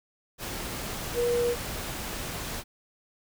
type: tone in noise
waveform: sine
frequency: 479.6 Hz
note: A#4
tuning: 49 cents sharp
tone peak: -23 dBFS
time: 1.14-1.56 s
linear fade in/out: 50 ms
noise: pink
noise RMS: -35 dBFS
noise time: 0.38-2.64 s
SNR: +9 dB
effects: none